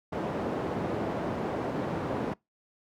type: band-pass noise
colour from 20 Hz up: white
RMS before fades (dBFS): -32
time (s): 0.12-2.34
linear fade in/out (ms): 10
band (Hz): 110 to 580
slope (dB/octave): 12
effects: noise-tail reverb RT60 0.2 s tail -25 dB re dry